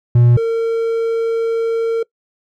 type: tone pair in turn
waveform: triangle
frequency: 120.3 / 456.4 Hz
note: B2 / A#4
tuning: -45 / -37 cents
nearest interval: octave + major seventh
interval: 2308 cents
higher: second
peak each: -5 / -12 dBFS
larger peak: first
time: 0.15-0.37 / 0.37-2.03 s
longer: second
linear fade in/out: 5 ms
effects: noise-tail reverb RT60 0.1 s tail -23 dB re dry